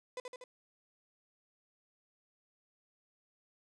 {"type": "tone with echo", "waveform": "35% pulse", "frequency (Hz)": 502, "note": "B4", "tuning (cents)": 28, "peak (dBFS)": -37, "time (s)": [0.17, 0.2], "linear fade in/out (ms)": 2, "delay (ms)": 80, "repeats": 3, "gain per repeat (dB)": -3, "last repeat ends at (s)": 0.44, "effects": ["resampled to 22050 Hz", "13-bit"]}